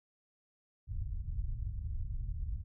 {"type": "low-pass noise", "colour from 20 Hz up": "pink", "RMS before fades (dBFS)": -37, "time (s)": [0.87, 2.64], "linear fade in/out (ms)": 50, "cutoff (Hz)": 100, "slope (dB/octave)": 24, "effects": []}